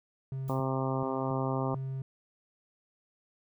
triangle tone bursts, 133.3 Hz, C3, 33 cents sharp, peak -31 dBFS, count 3, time 0.32-2.02 s, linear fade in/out 2 ms, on 280 ms, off 430 ms
blue noise with exponential decay, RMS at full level -50 dBFS, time 0.48-0.74 s, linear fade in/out 1 ms, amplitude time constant 55 ms
harmonic tone, 132.5 Hz, C3, 22 cents sharp, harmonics 1 / 2 / 3 / 4 / 5 / 6 / 7 / 8 / 9, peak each -32 / -35 / -37 / -38 / -39 / -40 / -40 / -41 / -42 dBFS, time 0.49-1.75 s, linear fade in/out 5 ms
effects none

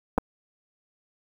clicks, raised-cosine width 1 ms, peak -9 dBFS, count 2, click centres 0.179 / 0.183 s, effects 7-bit

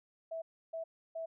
sine tone bursts, 654 Hz, E5, 14 cents flat, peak -37 dBFS, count 3, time 0.31-1.26 s, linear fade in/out 10 ms, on 110 ms, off 310 ms, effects none

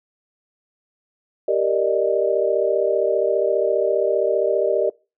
sine chord, Eb major seventh, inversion first, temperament equal, 392 / 466.2 / 587.3 / 622.3 Hz, G4 / Bb4 / D5 / Eb5, 0 / 0 / 0 / 0 cents, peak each -22 dBFS, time 1.48-4.9 s, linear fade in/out 5 ms, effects noise-tail reverb RT60 0.3 s tail -24 dB re dry

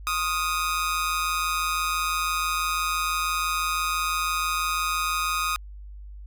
sawtooth tone with amplitude modulation, 1244.5 Hz, D#6, in tune, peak -17 dBFS, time 0.07-5.56 s, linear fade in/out 0 ms, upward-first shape sine, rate 166 Hz, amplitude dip 70%, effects added 50 Hz sine -38 dBFS peak until 6.26 s

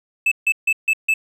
triangle tone bursts, 2623 Hz, E7, 9 cents flat, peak -12 dBFS, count 5, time 0.26-1.14 s, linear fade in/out 5 ms, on 56 ms, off 150 ms, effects none

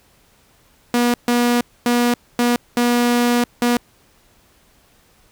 sawtooth tone bursts at uneven times, 241.1 Hz, B3, 41 cents flat, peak -10 dBFS, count 6, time 0.94-1.14 / 1.28-1.61 / 1.86-2.14 / 2.39-2.56 / 2.77-3.44 / 3.62-3.77 s, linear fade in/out 2 ms, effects pink hiss -55 dBFS RMS until 5.31 s

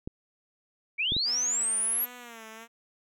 clicks, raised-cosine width 3 ms, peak -22 dBFS, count 3, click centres 0.075 / 1.121 / 1.166 s
sine linear sweep, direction up, 2217 to 11840 Hz, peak -25 dBFS, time 0.98-2.06 s, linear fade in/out 20 ms
5% pulse tone with vibrato, 233.2 Hz, A#3, 1 cent sharp, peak -32 dBFS, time 1.24-2.68 s, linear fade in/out 50 ms, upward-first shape sine, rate 1.4 Hz, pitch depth 100 cents each way
effects none

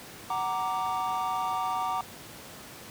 triangle chord, Gb augmented, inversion none, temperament equal with one note detuned, 748.2 / 932.3 / 1174.7 Hz, Gb5 / Bb5 / D6, +19 / 0 / 0 cents, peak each -30 dBFS, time 0.3-2.01 s, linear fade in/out 2 ms, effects pink hiss -45 dBFS RMS until 2.9 s + high-pass 100 Hz 12 dB/octave

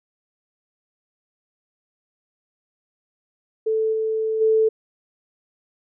sine tone with level steps, 440 Hz, A4, in tune, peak -18 / -20 / -14 dBFS, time 3.66-4.69 s, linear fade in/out 10 ms, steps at 3.92 / 4.4 s, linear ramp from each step 20 ms, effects none

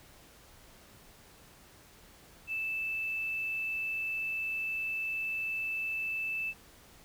triangle tone with hard clipping, 2637 Hz, E7, in tune, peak -32 dBFS, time 2.47-6.54 s, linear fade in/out 50 ms, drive 3 dB, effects pink hiss -57 dBFS RMS until 7.04 s

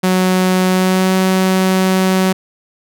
sawtooth tone with pitch glide, 185 to 187.8 Hz, F#3 to F#3, 0 to +26 cents, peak -7 dBFS, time 0.03-2.33 s, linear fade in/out 10 ms, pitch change +26 cents, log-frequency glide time 0.68-1.14 s, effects none

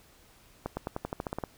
accelerating click train, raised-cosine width 1 ms, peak -18 dBFS, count 11, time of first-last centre 0.66-1.438 s, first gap 110 ms, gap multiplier 0.92, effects pink hiss -59 dBFS RMS until 1.57 s

